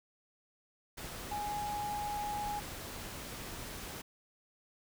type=tone in noise; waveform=sine; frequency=830 Hz; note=G#5; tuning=1 cent flat; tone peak=-35 dBFS; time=1.31-2.6 s; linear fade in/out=10 ms; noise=pink; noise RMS=-44 dBFS; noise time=0.97-4.02 s; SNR=+6 dB; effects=none